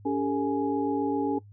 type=tone cluster; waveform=sine; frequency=282.6 / 399.1 / 446.6 / 835 Hz; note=C#4 / G4 / A4 / G#5; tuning=+34 / +31 / +26 / +9 cents; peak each=-26 / -32 / -31 / -32 dBFS; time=0.05-1.39 s; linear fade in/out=10 ms; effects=noise-tail reverb RT60 0.1 s tail -18 dB re dry + added 102 Hz sine -47 dBFS peak until 1.52 s